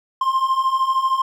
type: beating tone pair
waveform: triangle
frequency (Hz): 1046.5 / 1059.5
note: C6 / C6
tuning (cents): 0 / +21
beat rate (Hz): 13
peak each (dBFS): -20 / -16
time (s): 0.21-1.22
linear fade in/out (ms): 5
effects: none